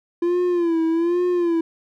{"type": "tone with vibrato", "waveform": "triangle", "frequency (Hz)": 341, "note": "F4", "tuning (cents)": -41, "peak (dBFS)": -15, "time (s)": [0.22, 1.61], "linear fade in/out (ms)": 5, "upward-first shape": "sine", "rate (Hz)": 1.2, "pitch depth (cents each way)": 85, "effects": []}